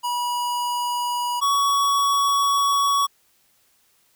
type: tone pair in turn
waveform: square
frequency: 970 / 1123.3 Hz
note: B5 / C#6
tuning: -31 / +23 cents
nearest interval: minor third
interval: 254 cents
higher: second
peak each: -23 / -18 dBFS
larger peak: second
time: 0.03-1.41 / 1.41-3.07 s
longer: second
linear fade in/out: 20 ms
effects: white hiss -62 dBFS RMS until 4.15 s